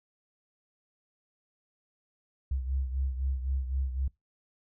sine beating tone pair, 65.7 / 69.6 Hz, C2 / C#2, +8 / +8 cents, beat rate 3.9 Hz, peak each -29 / -36 dBFS, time 2.51-4.08 s, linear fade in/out 5 ms, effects noise-tail reverb RT60 0.2 s tail -24 dB re dry

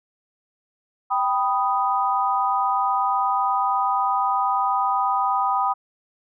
sine chord, G augmented, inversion none, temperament equal, 784 / 987.8 / 1244.5 Hz, G5 / B5 / D#6, 0 / 0 / 0 cents, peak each -23 dBFS, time 1.1-5.74 s, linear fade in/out 20 ms, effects none

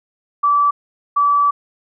sine tone pair in turn, 1157 / 1152.5 Hz, D6 / D6, -26 / -33 cents, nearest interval unison, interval 7 cents, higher first, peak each -11 / -11 dBFS, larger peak neither, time 0.43-0.71 / 1.16-1.51 s, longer second, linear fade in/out 10 ms, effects none

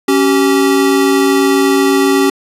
square tone pair together, 277.2 / 385.3 Hz, C#4 / G4, 0 / -30 cents, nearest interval tritone, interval 570 cents, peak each -12 dBFS, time 0.08-2.3 s, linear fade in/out 5 ms, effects resampled to 32000 Hz

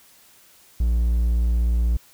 triangle tone, 58.27 Hz, A#1, in tune, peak -15 dBFS, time 0.8-1.97 s, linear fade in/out 5 ms, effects white hiss -53 dBFS RMS until 2.13 s

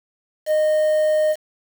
triangle tone with quantisation, 616 Hz, D#5, 17 cents flat, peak -13 dBFS, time 0.46-1.36 s, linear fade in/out 50 ms, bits 6, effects none

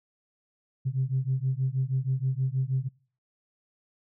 sine beating tone pair, 128.7 / 135 Hz, C3 / C#3, -28 / -45 cents, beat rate 6.3 Hz, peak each -27 dBFS, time 0.85-2.89 s, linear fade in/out 20 ms, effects noise-tail reverb RT60 0.5 s tail -26 dB re dry + tanh soft clip ceiling -18 dBFS

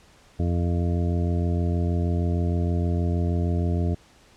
harmonic tone, 86.4 Hz, F2, 18 cents flat, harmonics 1 / 2 / 3 / 4 / 5 / 7 / 8, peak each -22 / -28 / -32 / -34 / -36 / -39 / -40 dBFS, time 0.39-3.95 s, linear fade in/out 10 ms, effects pink hiss -55 dBFS RMS until 4.36 s + low-pass 8000 Hz 12 dB/octave

